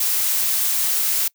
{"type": "noise", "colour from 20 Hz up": "blue", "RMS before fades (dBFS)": -20, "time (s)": [0, 1.28], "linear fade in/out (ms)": 5, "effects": ["noise-tail reverb RT60 0.1 s tail -24 dB re dry"]}